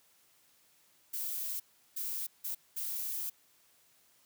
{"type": "noise bursts at uneven times", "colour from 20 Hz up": "violet", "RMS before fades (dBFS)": -37, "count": 4, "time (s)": [[1.13, 1.6], [1.96, 2.27], [2.44, 2.55], [2.76, 3.3]], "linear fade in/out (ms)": 10, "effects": ["white hiss -67 dBFS RMS until 4.25 s", "high-pass 60 Hz 12 dB/octave"]}